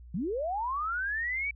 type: linear sweep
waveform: sine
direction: up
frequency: 147.6 to 2312 Hz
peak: -29 dBFS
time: 0.14-1.51 s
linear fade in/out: 5 ms
effects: added 60 Hz sine -46 dBFS peak until 1.55 s